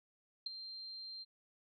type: tone with ADSR envelope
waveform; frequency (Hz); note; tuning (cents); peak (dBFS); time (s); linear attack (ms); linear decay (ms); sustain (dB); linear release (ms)
sine; 4164; C8; -9; -34; 0.46-1.25; 5; 15; -11; 30
effects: none